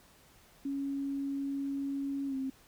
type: tone with pitch glide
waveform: sine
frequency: 277.2 to 265.9 Hz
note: C#4 to C4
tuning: 0 to +28 cents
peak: -32 dBFS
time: 0.65-2.5 s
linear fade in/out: 5 ms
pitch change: -72 cents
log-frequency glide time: 2.27-2.35 s
effects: pink hiss -61 dBFS RMS until 2.67 s